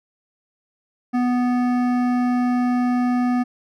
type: tone with hard clipping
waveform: triangle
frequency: 246.9 Hz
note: B3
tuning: in tune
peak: -19 dBFS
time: 1.13-3.44 s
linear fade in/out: 20 ms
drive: 17 dB
effects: none